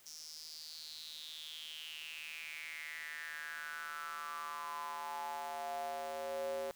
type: tone with high-pass filter sweep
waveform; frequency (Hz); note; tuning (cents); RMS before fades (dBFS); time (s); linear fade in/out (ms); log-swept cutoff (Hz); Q
square; 78.2; D#2; +9; -44; 0.06-6.71; 0; 5700 to 500; 6.9
effects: white hiss -63 dBFS RMS until 6.75 s